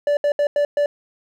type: tone bursts at uneven times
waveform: triangle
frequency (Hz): 581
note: D5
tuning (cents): -19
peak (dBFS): -13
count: 5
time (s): 0.07-0.17 / 0.24-0.32 / 0.39-0.47 / 0.56-0.65 / 0.77-0.86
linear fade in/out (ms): 2
effects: none